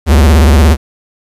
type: tone with vibrato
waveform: square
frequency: 74 Hz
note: D2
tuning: 14 cents sharp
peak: -4 dBFS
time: 0.06-0.77 s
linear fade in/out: 50 ms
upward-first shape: sine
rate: 17 Hz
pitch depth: 210 cents each way
effects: resampled to 32000 Hz + 7-bit